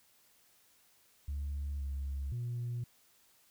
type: tone with pitch steps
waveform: sine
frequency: 71.2 / 68.9 / 120.3 Hz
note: C#2 / C#2 / B2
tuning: +47 / -10 / -45 cents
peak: -33 dBFS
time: 1.28-2.84 s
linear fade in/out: 5 ms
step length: 520 ms
effects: tanh soft clip ceiling -32 dBFS + white hiss -67 dBFS RMS until 3.5 s